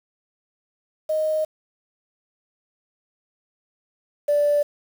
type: tone pair in turn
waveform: sine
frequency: 622.3 / 584.7 Hz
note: D#5 / D5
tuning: 0 / -8 cents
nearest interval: minor second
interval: 108 cents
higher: first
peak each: -19 / -15 dBFS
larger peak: second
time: 1.09-1.45 / 4.28-4.63 s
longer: first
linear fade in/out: 10 ms
effects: tanh soft clip ceiling -12 dBFS + 7-bit